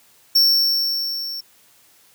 square tone with level ramp, 5450 Hz, F8, 43 cents flat, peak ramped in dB -11 to -28 dBFS, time 0.35-1.41 s, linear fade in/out 10 ms, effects white hiss -54 dBFS RMS until 2.14 s + high-pass 80 Hz 12 dB/octave

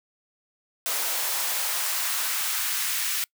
white noise with high-pass filter sweep, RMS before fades -27 dBFS, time 0.86-3.24 s, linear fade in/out 0 ms, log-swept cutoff 530 to 1700 Hz, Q 1.1, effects noise-tail reverb RT60 0.1 s tail -25 dB re dry

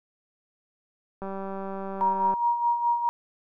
click train, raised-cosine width 1 ms, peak -22 dBFS, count 218, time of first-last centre 1.22-2.339 s, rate 194 Hz
sine tone with tremolo, 948 Hz, A#5, 29 cents sharp, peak -19 dBFS, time 2.01-3.09 s, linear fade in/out 0 ms, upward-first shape sine, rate 4.8 Hz, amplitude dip 60%
effects none

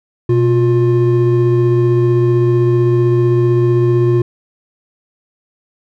triangle tone pair together, 123.15 / 353.8 Hz, B2 / F4, -5 / +23 cents, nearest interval octave + tritone, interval 1828 cents, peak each -10 dBFS, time 0.29-4.22 s, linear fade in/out 5 ms, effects none

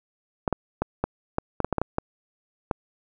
clicks, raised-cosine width 1 ms, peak -9 dBFS, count 12, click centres 0.478 / 0.527 / 0.82 / 1.04 / 1.384 / 1.603 / 1.646 / 1.727 / 1.783 / 1.816 / 1.984 / 2.712 s, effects none

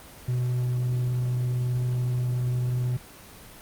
triangle tone, 124.2 Hz, B2, 10 cents sharp, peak -21 dBFS, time 0.28-2.97 s, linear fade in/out 5 ms, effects pink hiss -46 dBFS RMS until 3.61 s + Opus 24 kbps

